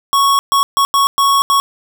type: tone bursts at uneven times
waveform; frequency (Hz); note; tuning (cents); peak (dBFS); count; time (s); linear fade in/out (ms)
square; 1108.7; C#6; 0; -10; 6; 0.13-0.39 / 0.52-0.63 / 0.77-0.85 / 0.94-1.07 / 1.18-1.42 / 1.5-1.6; 0
effects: none